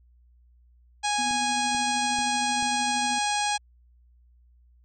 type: harmonic tone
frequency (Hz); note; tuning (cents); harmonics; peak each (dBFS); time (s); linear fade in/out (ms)
828; G#5; -5; 1 / 2 / 3 / 4 / 5 / 6 / 7 / 8 / 9 / 10; -26 / -34 / -33 / -34 / -35 / -39 / -36 / -40 / -39 / -37; 1.03-3.58; 20
type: tone with tremolo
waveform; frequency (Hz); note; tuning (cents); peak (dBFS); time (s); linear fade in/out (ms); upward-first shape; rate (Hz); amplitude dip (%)
triangle; 246.9; B3; 0; -30; 1.18-3.19; 10; sine; 13; 45
type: click train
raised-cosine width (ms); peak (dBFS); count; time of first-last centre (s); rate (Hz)
3; -29; 4; 1.31-2.626; 2.28
effects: added 60 Hz sine -55 dBFS peak until 4.84 s